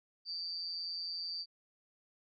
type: tone with amplitude modulation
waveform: sine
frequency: 4662 Hz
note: D8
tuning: 14 cents flat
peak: -34 dBFS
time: 0.25-1.46 s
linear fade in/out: 50 ms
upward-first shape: sine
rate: 171 Hz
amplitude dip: 75%
effects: none